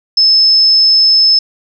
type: tone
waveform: sine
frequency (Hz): 5230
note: E8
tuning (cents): -15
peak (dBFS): -5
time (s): 0.17-1.39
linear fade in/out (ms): 5
effects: none